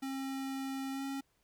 square tone with pitch glide, 268.9 to 273 Hz, C4 to C#4, +47 to -26 cents, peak -37 dBFS, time 0.02-1.21 s, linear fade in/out 10 ms, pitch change +27 cents, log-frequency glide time 0.92-1.03 s, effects pink hiss -75 dBFS RMS until 1.43 s

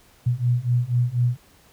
sine beating tone pair, 120 / 124.1 Hz, B2 / B2, -49 / +9 cents, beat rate 4.1 Hz, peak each -22 / -21 dBFS, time 0.26-1.37 s, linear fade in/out 10 ms, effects pink hiss -55 dBFS RMS until 1.72 s

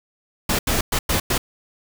pink noise bursts at uneven times, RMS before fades -20 dBFS, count 5, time 0.49-0.59 / 0.67-0.81 / 0.92-0.99 / 1.09-1.2 / 1.3-1.38 s, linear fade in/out 5 ms, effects none

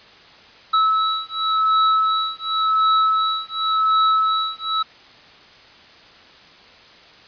square beating tone pair, 1300 / 1300.91 Hz, E6 / E6, -24 / -23 cents, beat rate 0.91 Hz, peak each -20 dBFS, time 0.73-4.83 s, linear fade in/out 10 ms, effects white hiss -46 dBFS RMS until 7.27 s + resampled to 11025 Hz

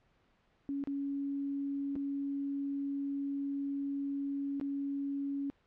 sine tone with dropouts, 279.5 Hz, C#4, 14 cents sharp, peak -33 dBFS, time 0.69-5.5 s, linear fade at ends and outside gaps 0 ms, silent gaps 0.839-0.873 / 1.955-1.962 / 4.599-4.612 s, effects pink hiss -71 dBFS RMS until 5.66 s + low-pass 3000 Hz 12 dB/octave

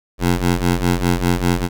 15% pulse ring-modulated tone, 89 Hz, F2, 33 cents sharp, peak -6 dBFS, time 0.18-1.69 s, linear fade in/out 50 ms, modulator 42 Hz, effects none

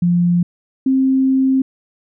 sine tone pair in turn, 174.61 / 264.7 Hz, F3 / C4, 0 / +20 cents, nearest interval perfect fifth, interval 720 cents, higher second, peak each -11 dBFS, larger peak neither, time 0.02-0.43 / 0.86-1.62 s, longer second, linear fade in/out 5 ms, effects none

